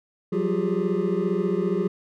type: tone cluster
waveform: triangle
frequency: 177.3 / 192.2 / 354.8 / 393.1 / 415.2 Hz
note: F3 / G3 / F4 / G4 / G#4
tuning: +26 / -34 / +27 / +5 / 0 cents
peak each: -26 dBFS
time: 0.32-1.88 s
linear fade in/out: 10 ms
effects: none